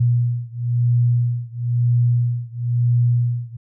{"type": "beating tone pair", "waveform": "sine", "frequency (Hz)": [120, 121], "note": ["B2", "B2"], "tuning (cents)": [-49, -35], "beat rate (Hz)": 1, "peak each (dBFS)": [-18, -19], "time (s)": [0, 3.57], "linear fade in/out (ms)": 10, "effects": []}